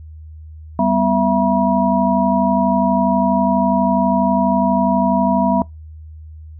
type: tone cluster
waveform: sine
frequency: 195.8 / 248 / 667 / 962 Hz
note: G3 / B3 / E5 / B5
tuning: -2 / +7 / +20 / -46 cents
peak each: -18 dBFS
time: 0.79-5.62 s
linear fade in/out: 2 ms
effects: noise-tail reverb RT60 0.2 s tail -24 dB re dry + added 78 Hz sine -33 dBFS peak until 6.59 s